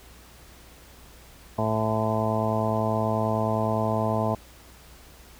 harmonic tone with a mistuned harmonic, 109.5 Hz, A2, 8 cents flat, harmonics 1 / 2 / 3 / 4 / 5 / 6 / 7 / 8 / 9, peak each -28 / -29 / -36 / -33 / -34 / -28 / -35 / -32 / -33 dBFS, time 1.58-4.35 s, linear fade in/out 5 ms, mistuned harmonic 9, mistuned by +61 cents, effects added 60 Hz sine -51 dBFS peak until 5.39 s + pink hiss -51 dBFS RMS until 5.39 s

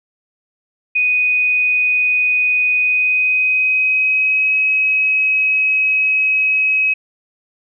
sine tone with pitch glide, 2489 to 2549 Hz, D#7 to D#7, 0 to +41 cents, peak -12 dBFS, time 0.95-6.94 s, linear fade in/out 10 ms, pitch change +41 cents, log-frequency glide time 2.77-4.53 s, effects none

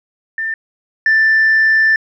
sine tone pair in turn, 1791 / 1770.4 Hz, A6 / A6, +30 / +10 cents, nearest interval unison, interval 20 cents, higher first, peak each -17 / -7 dBFS, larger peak second, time 0.38-0.54 / 1.06-1.96 s, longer second, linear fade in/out 2 ms, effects tanh soft clip ceiling -6 dBFS

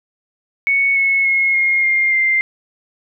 sine tone with pitch steps, 2217 / 2192 / 2166 / 2141 / 2117 / 2093 Hz, C#7 / C#7 / C#7 / C7 / C7 / C7, 0 / -20 / -41 / +39 / +20 / 0 cents, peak -12 dBFS, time 0.67-2.41 s, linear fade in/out 0 ms, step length 290 ms, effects none

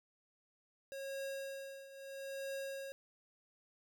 square tone with tremolo, 545 Hz, C#5, 29 cents flat, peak -40 dBFS, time 0.92-2.92 s, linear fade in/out 0 ms, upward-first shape triangle, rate 0.77 Hz, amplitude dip 80%, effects none

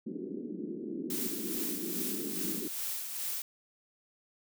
white band-pass noise, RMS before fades -39 dBFS, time 0.06-2.68 s, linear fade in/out 5 ms, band 190 to 380 Hz, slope 48 dB/octave
blue noise with tremolo, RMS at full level -35 dBFS, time 1.1-3.42 s, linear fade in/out 2 ms, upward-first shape sine, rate 2.4 Hz, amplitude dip 45%
effects none

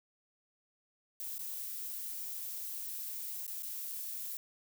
violet noise with dropouts, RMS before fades -41 dBFS, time 1.2-4.37 s, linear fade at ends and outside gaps 1 ms, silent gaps 1.382-1.391 / 3.466-3.478 / 3.624-3.631 s, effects none

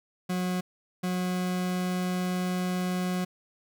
40% pulse tone pair in turn, 181.8 / 181.8 Hz, F#3 / F#3, -30 / -30 cents, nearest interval unison, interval 0 cents, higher neither, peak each -26 dBFS, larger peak neither, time 0.29-0.61 / 1.03-3.25 s, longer second, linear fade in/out 10 ms, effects none

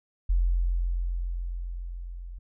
sine tone with level ramp, 43.65 Hz, F1, in tune, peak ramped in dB -19 to -37 dBFS, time 0.29-2.39 s, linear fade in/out 10 ms, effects none

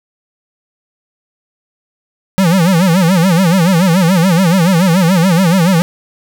square tone with vibrato, 177.8 Hz, F3, 31 cents sharp, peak -8 dBFS, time 2.38-5.82 s, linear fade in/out 0 ms, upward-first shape sine, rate 7 Hz, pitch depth 170 cents each way, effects none

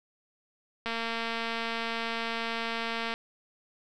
click train, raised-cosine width 0.3 ms, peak -17 dBFS, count 523, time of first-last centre 0.86-3.139 s, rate 229 Hz, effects none

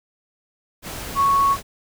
sine tone in noise, 1108.7 Hz, C#6, in tune, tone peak -14 dBFS, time 1.15-1.57 s, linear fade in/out 50 ms, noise pink, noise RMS -32 dBFS, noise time 0.82-1.63 s, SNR +15 dB, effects none

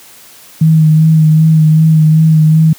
sine tone with vibrato, 157.5 Hz, D#3, 21 cents sharp, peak -3 dBFS, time 0.61-2.73 s, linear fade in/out 5 ms, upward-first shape sine, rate 2.6 Hz, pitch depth 25 cents each way, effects white hiss -38 dBFS RMS until 2.78 s + high-pass 100 Hz 12 dB/octave

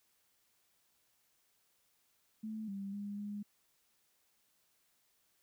sine tone with pitch steps, 217.9 / 197.3 / 203.3 / 205.7 Hz, A3 / G3 / G#3 / G#3, -17 / +11 / -37 / -16 cents, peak -39 dBFS, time 2.43-3.43 s, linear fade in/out 10 ms, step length 250 ms, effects white hiss -75 dBFS RMS until 5.42 s

